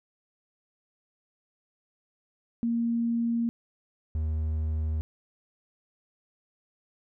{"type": "tone pair in turn", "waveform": ["sine", "triangle"], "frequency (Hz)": [233.1, 78.15], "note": ["A#3", "D#2"], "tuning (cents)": [0, 8], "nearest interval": "octave + perfect fifth", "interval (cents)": 1892, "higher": "first", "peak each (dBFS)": -24, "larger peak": "neither", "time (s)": [[2.63, 3.49], [4.15, 5.01]], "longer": "neither", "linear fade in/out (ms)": 0, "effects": []}